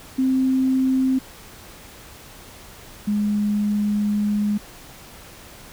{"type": "tone pair in turn", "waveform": "sine", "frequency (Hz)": [261.6, 207.6], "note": ["C4", "G#3"], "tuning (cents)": [0, 0], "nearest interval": "major third", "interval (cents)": 400, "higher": "first", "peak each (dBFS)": [-16, -18], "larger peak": "first", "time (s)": [[0.18, 1.19], [3.07, 4.58]], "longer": "second", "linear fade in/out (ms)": 10, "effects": ["pink hiss -43 dBFS RMS until 5.72 s"]}